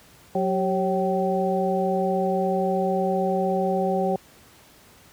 sine tone cluster, 185.3 / 386.1 / 550 / 767 Hz, F#3 / G4 / C#5 / G5, +3 / -26 / -14 / -38 cents, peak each -26 dBFS, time 0.35-4.16 s, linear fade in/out 2 ms, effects pink hiss -52 dBFS RMS until 5.12 s + high-pass 60 Hz 12 dB/octave

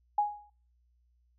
sine tone with exponential decay, 830 Hz, G#5, 1 cent flat, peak -21 dBFS, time 0.18-0.5 s, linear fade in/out 5 ms, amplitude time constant 68 ms, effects noise-tail reverb RT60 0.4 s tail -25 dB re dry + added 60 Hz sine -66 dBFS peak until 1.38 s

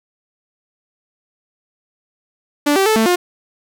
sawtooth tone with pitch steps, 291.6 / 387.6 / 436.5 / 222.4 / 356.2 Hz, D4 / G4 / A4 / A3 / F4, -12 / -20 / -14 / +19 / +34 cents, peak -8 dBFS, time 2.66-3.16 s, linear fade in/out 10 ms, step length 100 ms, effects none

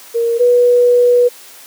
sine tone pair in turn, 466.2 / 487.7 Hz, A#4 / B4, 0 / -22 cents, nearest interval minor second, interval 78 cents, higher second, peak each -11 / -6 dBFS, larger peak second, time 0.14-0.39 / 0.39-1.29 s, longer second, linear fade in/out 20 ms, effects white hiss -38 dBFS RMS until 1.66 s + high-pass 300 Hz 12 dB/octave

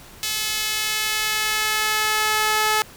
sawtooth tone with high-pass filter sweep, 430.5 Hz, A4, 38 cents flat, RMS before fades -22 dBFS, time 0.23-2.82 s, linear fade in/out 0 ms, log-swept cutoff 3300 to 950 Hz, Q 0.91, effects pink hiss -44 dBFS RMS until 2.96 s

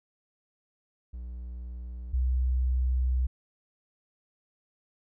triangle / sine tone pair in turn, 60.7 / 63.28 Hz, B1 / B1, -29 / +43 cents, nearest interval minor second, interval 72 cents, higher second, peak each -34 / -23 dBFS, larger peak second, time 1.13-2.13 / 2.13-3.27 s, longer second, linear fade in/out 10 ms, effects none

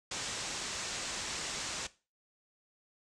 white low-pass noise, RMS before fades -39 dBFS, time 0.11-1.87 s, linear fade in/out 5 ms, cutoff 8000 Hz, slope 48 dB/octave, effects noise-tail reverb RT60 0.3 s tail -17 dB re dry

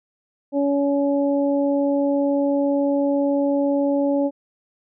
harmonic tone, 282 Hz, C#4, 30 cents sharp, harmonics 1 / 2 / 3, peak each -19 / -21 / -32 dBFS, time 0.52-4.31 s, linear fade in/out 50 ms, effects none

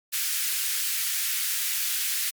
white high-pass noise, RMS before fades -27 dBFS, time 0.12-2.31 s, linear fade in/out 20 ms, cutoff 1600 Hz, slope 24 dB/octave, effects MP3 96 kbps

